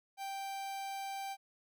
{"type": "tone", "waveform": "45% pulse", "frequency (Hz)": 784, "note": "G5", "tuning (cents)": 0, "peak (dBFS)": -39, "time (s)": [0.17, 1.37], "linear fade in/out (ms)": 50, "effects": []}